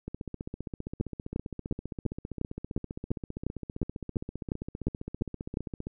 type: two click trains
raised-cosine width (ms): 3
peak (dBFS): -23 / -15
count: 89 / 14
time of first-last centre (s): 0.08-5.869 / 1.01-5.571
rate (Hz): 15.2 / 2.85
effects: none